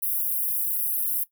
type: high-pass noise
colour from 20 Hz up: pink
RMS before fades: -26 dBFS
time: 0.02-1.24 s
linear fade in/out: 10 ms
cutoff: 11000 Hz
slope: 48 dB/octave
effects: noise-tail reverb RT60 0.1 s tail -17 dB re dry

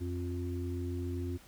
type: harmonic tone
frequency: 88.2 Hz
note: F2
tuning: 18 cents sharp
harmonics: 1 / 3 / 4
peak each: -35 / -40 / -41 dBFS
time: 0-1.38 s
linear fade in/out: 20 ms
effects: pink hiss -58 dBFS RMS until 1.47 s

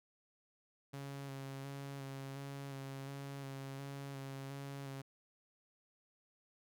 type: tone with vibrato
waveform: sawtooth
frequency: 137.6 Hz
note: C#3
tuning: 12 cents flat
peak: -40 dBFS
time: 0.93-5.02 s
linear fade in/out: 10 ms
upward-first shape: square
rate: 1.4 Hz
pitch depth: 18 cents each way
effects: none

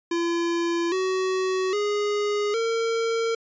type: tone with pitch steps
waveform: square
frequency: 340 / 375.1 / 413.8 / 456.5 Hz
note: F4 / F#4 / G#4 / A#4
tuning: -46 / +24 / -6 / -36 cents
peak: -23 dBFS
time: 0.11-3.35 s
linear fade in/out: 5 ms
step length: 810 ms
effects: resampled to 16000 Hz

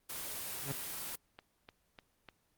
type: noise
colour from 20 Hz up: white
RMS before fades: -41 dBFS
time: 0.09-1.16 s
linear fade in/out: 10 ms
type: tone with exponential growth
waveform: sawtooth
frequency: 138.59 Hz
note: C#3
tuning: in tune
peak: -29 dBFS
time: 0.57-0.72 s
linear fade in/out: 5 ms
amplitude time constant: 31 ms
type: click train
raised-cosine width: 0.3 ms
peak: -33 dBFS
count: 5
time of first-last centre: 1.09-2.288 s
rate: 3.34 Hz
effects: pink hiss -75 dBFS RMS until 2.57 s + Opus 24 kbps

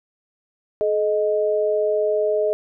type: tone pair together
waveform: sine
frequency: 427.5 / 622.3 Hz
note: A4 / D#5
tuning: -50 / 0 cents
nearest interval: perfect fifth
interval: 650 cents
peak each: -20 dBFS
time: 0.81-2.53 s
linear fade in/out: 0 ms
effects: none

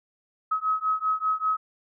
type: beating tone pair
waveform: sine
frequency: 1275 / 1280.1 Hz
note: D#6 / D#6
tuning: +42 / +49 cents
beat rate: 5.1 Hz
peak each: -26 dBFS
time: 0.51-1.57 s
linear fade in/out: 10 ms
effects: none

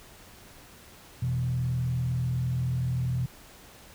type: tone with frequency modulation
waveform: sine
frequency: 125.5 Hz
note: B2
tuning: 28 cents sharp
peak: -25 dBFS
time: 1.22-3.26 s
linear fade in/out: 5 ms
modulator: 40.4 Hz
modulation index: 0.59
effects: pink hiss -51 dBFS RMS until 3.94 s

